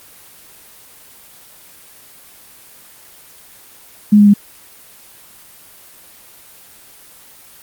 sine tone with pitch steps, 208.6 / 206 / 203.4 Hz, G#3 / G#3 / G#3, +8 / -14 / -36 cents, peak -4 dBFS, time 4.12-4.339 s, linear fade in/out 10 ms, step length 73 ms, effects white hiss -42 dBFS RMS until 7.62 s + Opus 24 kbps

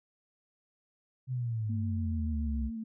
sine exponential sweep, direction down, 130.81 to 63 Hz, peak -30 dBFS, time 1.27-2.71 s, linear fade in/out 50 ms
sine tone with vibrato, 224.8 Hz, A3, 37 cents sharp, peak -35 dBFS, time 1.69-2.84 s, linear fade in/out 10 ms, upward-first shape square, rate 7 Hz, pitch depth 22 cents each way
effects none

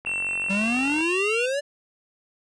click train, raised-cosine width 0.5 ms, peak -23 dBFS, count 45, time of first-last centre 0.05-1.007 s, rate 46 Hz
triangle tone with pitch glide, 2701 to 2756 Hz, E7 to F7, +42 to -24 cents, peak -23 dBFS, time 0.06-1.46 s, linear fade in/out 5 ms, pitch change +34 cents, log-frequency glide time 0.37-1.26 s
square exponential sweep, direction up, 190 to 587.3 Hz, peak -24 dBFS, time 0.49-1.61 s, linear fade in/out 20 ms
effects resampled to 22050 Hz

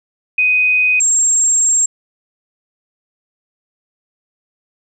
sine tone pair in turn, 2500 / 7492 Hz, D#7 / A#8, +8 / +8 cents, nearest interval octave + perfect fifth, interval 1900 cents, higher second, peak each -10 dBFS, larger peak neither, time 0.38-1 / 1-1.86 s, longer second, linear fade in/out 5 ms, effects none

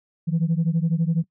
sine beating tone pair, 160.2 / 172.2 Hz, E3 / F3, -49 / -24 cents, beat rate 12 Hz, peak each -20 / -21 dBFS, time 0.27-1.24 s, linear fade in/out 20 ms, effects noise-tail reverb RT60 0.1 s tail -22 dB re dry + tanh soft clip ceiling -14 dBFS

